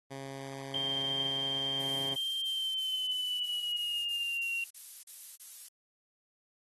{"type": "tone", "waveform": "10% pulse", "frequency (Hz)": 136.1, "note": "C#3", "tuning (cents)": -31, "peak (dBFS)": -32, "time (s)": [0.1, 2.16], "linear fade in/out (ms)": 20}
{"type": "tone with pitch glide", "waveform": "sine", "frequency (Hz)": [3163, 2754], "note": ["G7", "F7"], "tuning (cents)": [15, -25], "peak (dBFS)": -31, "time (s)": [0.74, 4.64], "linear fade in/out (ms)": 2, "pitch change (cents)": -240, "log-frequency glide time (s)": [2.42, 4.46]}
{"type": "noise bursts", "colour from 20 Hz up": "violet", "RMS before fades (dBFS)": -44, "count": 12, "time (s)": [1.8, 5.687], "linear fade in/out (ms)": 5, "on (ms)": 290, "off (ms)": 37}
{"effects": ["AAC 32 kbps"]}